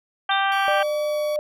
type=harmonic tone; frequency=392 Hz; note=G4; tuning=in tune; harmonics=2 / 3 / 4 / 5 / 6 / 7 / 8; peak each=-22 / -25 / -24 / -34 / -34 / -34 / -31 dBFS; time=0.29-0.83 s; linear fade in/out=5 ms
type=tone with exponential decay; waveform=sine; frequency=3600 Hz; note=A7; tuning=39 cents sharp; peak=-22 dBFS; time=0.31-0.63 s; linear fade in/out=5 ms; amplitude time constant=69 ms
type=tone with pitch glide; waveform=15% pulse; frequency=1142 to 1132.1 Hz; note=D6 to C#6; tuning=-49 to +36 cents; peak=-28 dBFS; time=0.52-1.36 s; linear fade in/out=0 ms; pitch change=-15 cents; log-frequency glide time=1.09-1.2 s
type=tone; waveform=sine; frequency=600 Hz; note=D5; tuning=37 cents sharp; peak=-21 dBFS; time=0.68-1.39 s; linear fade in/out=0 ms
effects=none